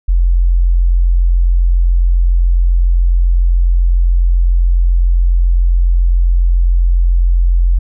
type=tone; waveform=sine; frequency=43.65 Hz; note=F1; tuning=in tune; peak=-7 dBFS; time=0.08-7.79 s; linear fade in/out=10 ms; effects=none